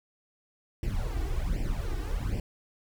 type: noise with flanger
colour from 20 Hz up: brown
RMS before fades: -30 dBFS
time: 0.83-2.4 s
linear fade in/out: 2 ms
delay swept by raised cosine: 0.38 to 2.68 ms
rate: 1.3 Hz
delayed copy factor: +0.85
effects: none